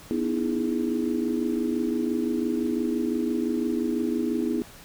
sine chord, E major seventh, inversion second, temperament equal with one note detuned, 246.9 / 303.7 / 329.6 / 415.3 Hz, B3 / D#4 / E4 / G#4, 0 / -42 / 0 / 0 cents, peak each -27 / -30 / -28 / -32 dBFS, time 0.11-4.62 s, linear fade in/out 0 ms, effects pink hiss -47 dBFS RMS until 4.84 s

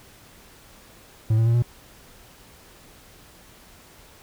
triangle tone with pitch steps, 110 / 113.16 / 116.41 / 119.75 Hz, A2 / A2 / A#2 / A#2, 0 / +49 / -2 / +47 cents, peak -14 dBFS, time 1.3-1.624 s, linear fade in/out 5 ms, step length 81 ms, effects pink hiss -50 dBFS RMS until 4.22 s

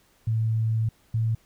sine tone pair in turn, 111.6 / 112.31 Hz, A2 / A2, +25 / +36 cents, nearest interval unison, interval 11 cents, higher second, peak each -21 dBFS, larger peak neither, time 0.27-0.89 / 1.14-1.35 s, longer first, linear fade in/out 5 ms, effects pink hiss -62 dBFS RMS until 1.45 s

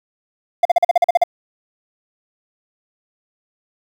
triangle tone bursts, 698.5 Hz, F5, in tune, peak -6 dBFS, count 10, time 0.63-1.238 s, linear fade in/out 5 ms, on 23 ms, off 42 ms, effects 7-bit

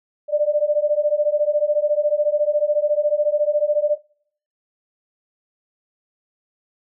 sine beating tone pair, 587.3 / 601.3 Hz, D5 / D5, 0 / +41 cents, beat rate 14 Hz, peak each -19 dBFS, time 0.28-3.98 s, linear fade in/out 50 ms, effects noise-tail reverb RT60 0.6 s tail -23 dB re dry

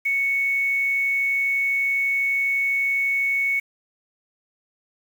sine tone with quantisation, 2217 Hz, C#7, in tune, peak -19 dBFS, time 0.05-3.6 s, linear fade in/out 10 ms, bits 7, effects none

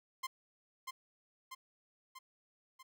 sawtooth tone with echo, 1046.5 Hz, C6, in tune, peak -33 dBFS, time 0.23-0.27 s, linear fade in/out 10 ms, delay 640 ms, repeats 4, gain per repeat -4 dB, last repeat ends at 2.83 s, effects none

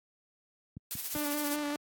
clicks, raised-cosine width 5 ms, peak -28 dBFS, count 3, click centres 0.769 / 0.953 / 1.162 s
blue noise with tremolo, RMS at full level -34 dBFS, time 0.91-1.56 s, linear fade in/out 0 ms, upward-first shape sine, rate 15 Hz, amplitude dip 55%
sawtooth tone with vibrato, 293.7 Hz, D4, in tune, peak -28 dBFS, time 1.15-1.76 s, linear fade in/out 0 ms, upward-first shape square, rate 5.2 Hz, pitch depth 20 cents each way
effects high-pass 100 Hz 12 dB/octave + AAC 64 kbps

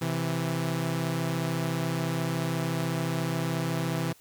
sawtooth tone pair together, 130.81 / 164.81 Hz, C3 / E3, 0 / 0 cents, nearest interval major third, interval 400 cents, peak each -27 / -25 dBFS, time 0.01-4.13 s, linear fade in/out 10 ms, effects white hiss -58 dBFS RMS until 4.2 s

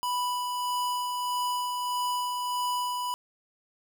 square tone with tremolo, 987.8 Hz, B5, in tune, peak -27 dBFS, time 0.03-3.14 s, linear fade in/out 0 ms, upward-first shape sine, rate 1.6 Hz, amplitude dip 30%, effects none

